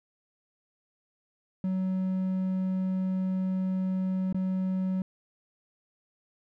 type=tone with dropouts; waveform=triangle; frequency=187.3 Hz; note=F#3; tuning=21 cents sharp; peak=-24 dBFS; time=1.64-5.02 s; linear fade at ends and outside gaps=2 ms; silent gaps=4.327-4.345 s; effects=none